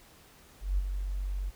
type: tone with ADSR envelope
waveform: sine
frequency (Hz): 47.28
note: F#1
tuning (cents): +38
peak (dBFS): -23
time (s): 0.6-1.51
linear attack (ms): 180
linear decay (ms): 29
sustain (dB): -7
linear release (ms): 24
effects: pink hiss -57 dBFS RMS until 1.55 s